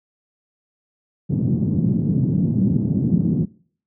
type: band-pass noise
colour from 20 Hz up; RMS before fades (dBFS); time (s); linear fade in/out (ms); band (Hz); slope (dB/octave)
white; -19; 1.29-3.46; 20; 120 to 220; 24
effects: noise-tail reverb RT60 0.5 s tail -22 dB re dry